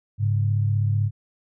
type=tone pair together; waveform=sine; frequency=103.83 / 139.67 Hz; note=G#2 / C#3; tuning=0 / +13 cents; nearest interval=perfect fourth; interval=513 cents; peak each=-19 / -27 dBFS; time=0.18-1.11 s; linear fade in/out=50 ms; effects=none